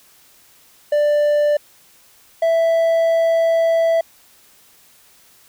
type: tone pair in turn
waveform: triangle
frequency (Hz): 590 / 660.3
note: D5 / E5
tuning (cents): +8 / +3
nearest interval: major second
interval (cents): 195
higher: second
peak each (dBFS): -11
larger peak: neither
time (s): 0.92-1.57 / 2.42-4.01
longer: second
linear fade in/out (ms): 5
effects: white hiss -51 dBFS RMS until 5.48 s